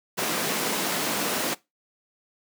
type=high-pass noise; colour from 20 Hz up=pink; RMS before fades=-27 dBFS; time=0.17-1.55 s; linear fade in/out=20 ms; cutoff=190 Hz; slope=24 dB/octave; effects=noise-tail reverb RT60 0.2 s tail -20 dB re dry